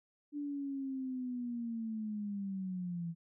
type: linear sweep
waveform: sine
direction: down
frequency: 293.7 to 165.2 Hz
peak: -36 dBFS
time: 0.32-3.15 s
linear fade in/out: 50 ms
effects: none